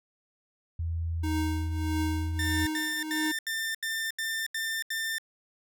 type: tone with pitch glide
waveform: sine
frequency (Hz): 82.9 to 83.86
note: E2 to E2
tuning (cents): +10 to +30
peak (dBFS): -28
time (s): 0.79-2.66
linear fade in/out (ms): 5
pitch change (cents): +20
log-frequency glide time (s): 1.27-2.36
type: tone with tremolo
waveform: square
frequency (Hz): 311.1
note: D#4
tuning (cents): 0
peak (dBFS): -28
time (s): 1.23-3.32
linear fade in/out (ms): 10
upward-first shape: triangle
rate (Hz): 1.6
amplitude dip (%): 85
type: tone bursts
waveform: sawtooth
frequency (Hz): 1793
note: A6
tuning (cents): +32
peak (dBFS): -26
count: 8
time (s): 2.39-5.183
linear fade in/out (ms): 2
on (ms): 280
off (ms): 79
effects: none